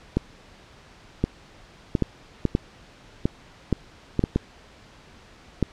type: clicks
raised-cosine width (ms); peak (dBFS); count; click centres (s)
3; -7; 12; 0.17 / 1.24 / 1.952 / 2.023 / 2.453 / 2.551 / 3.255 / 3.727 / 4.193 / 4.239 / 4.36 / 5.627
effects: pink hiss -50 dBFS RMS until 5.72 s + low-pass 5000 Hz 12 dB/octave